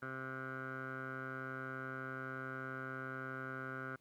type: tone with low-pass filter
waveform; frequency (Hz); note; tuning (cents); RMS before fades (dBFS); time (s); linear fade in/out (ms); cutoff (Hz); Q
15% pulse; 131.6; C3; +10; -44; 0.02-3.96; 5; 1500; 9.5
effects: pink hiss -75 dBFS RMS until 4 s + high-pass 80 Hz 12 dB/octave